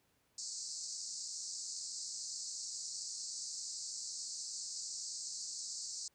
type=band-pass noise; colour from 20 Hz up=white; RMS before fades=-44 dBFS; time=0.38-6.08 s; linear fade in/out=2 ms; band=4300 to 8100 Hz; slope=96 dB/octave; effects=pink hiss -75 dBFS RMS until 6.14 s + high-pass 60 Hz 12 dB/octave